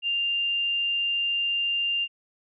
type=tone; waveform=sine; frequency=2794 Hz; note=F7; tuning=in tune; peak=-23 dBFS; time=0.02-2.08 s; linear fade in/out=50 ms; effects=none